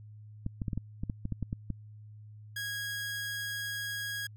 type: clicks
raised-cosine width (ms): 5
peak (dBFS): -21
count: 12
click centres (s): 0.464 / 0.618 / 0.682 / 0.732 / 0.776 / 1.035 / 1.098 / 1.254 / 1.323 / 1.427 / 1.529 / 1.703
type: tone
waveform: sawtooth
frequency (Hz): 1648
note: G#6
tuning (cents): -14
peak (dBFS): -31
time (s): 2.56-4.27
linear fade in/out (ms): 5
effects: added 106 Hz sine -47 dBFS peak until 4.36 s